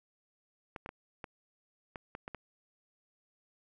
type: clicks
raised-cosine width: 0.5 ms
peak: -26 dBFS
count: 8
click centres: 0.762 / 0.861 / 0.891 / 1.242 / 1.958 / 2.151 / 2.279 / 2.347 s
effects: none